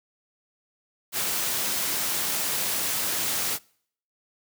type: noise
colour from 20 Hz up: white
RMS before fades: -27 dBFS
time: 1.12-3.59 s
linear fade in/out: 50 ms
effects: noise-tail reverb RT60 0.6 s tail -25 dB re dry + high-pass 100 Hz 12 dB/octave